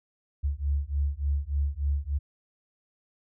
sine beating tone pair, 69.6 / 73 Hz, C#2 / D2, +8 / -10 cents, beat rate 3.4 Hz, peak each -28 dBFS, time 0.43-2.19 s, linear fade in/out 20 ms, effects none

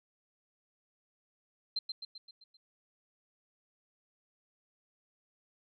sine tone with echo, 4132 Hz, C8, 22 cents flat, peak -30 dBFS, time 1.76-1.79 s, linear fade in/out 5 ms, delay 130 ms, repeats 6, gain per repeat -5 dB, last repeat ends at 2.57 s, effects none

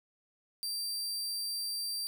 sawtooth tone, 4699 Hz, D8, in tune, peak -31 dBFS, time 0.63-2.07 s, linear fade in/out 0 ms, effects none

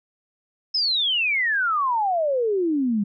sine exponential sweep, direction down, 5274 to 196 Hz, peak -19 dBFS, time 0.74-3.04 s, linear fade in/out 10 ms, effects none

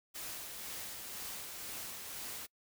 white noise with tremolo, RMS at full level -43 dBFS, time 0.14-2.47 s, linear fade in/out 20 ms, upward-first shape sine, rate 2 Hz, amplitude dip 30%, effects noise-tail reverb RT60 0.1 s tail -25 dB re dry

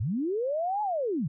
sine linear two-way sweep, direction up then down, 85.4 to 860 to 121.1 Hz, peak -26 dBFS, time 0-1.28 s, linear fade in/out 10 ms, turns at 0.82 s, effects none

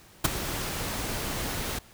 pink noise with ADSR envelope, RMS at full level -18 dBFS, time 0.24-1.79 s, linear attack 11 ms, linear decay 16 ms, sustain -14 dB, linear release 7 ms, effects pink hiss -54 dBFS RMS until 1.93 s

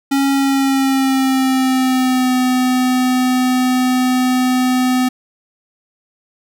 square tone with pitch glide, 275.1 to 253.7 Hz, C#4 to B3, -13 to +47 cents, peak -13 dBFS, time 0.11-5.09 s, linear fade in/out 10 ms, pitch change -140 cents, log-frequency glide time 0.32-2.34 s, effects none

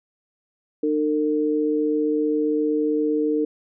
sine tone pair together, 302.9 / 453.8 Hz, D#4 / A#4, -46 / -47 cents, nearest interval perfect fifth, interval 699 cents, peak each -21 / -22 dBFS, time 0.83-3.45 s, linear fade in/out 5 ms, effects none

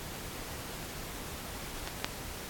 clicks, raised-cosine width 0.2 ms, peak -27 / -20 / -10 dBFS, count 3, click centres 0.828 / 1.875 / 2.045 s, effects pink hiss -42 dBFS RMS until 2.49 s + AAC 64 kbps

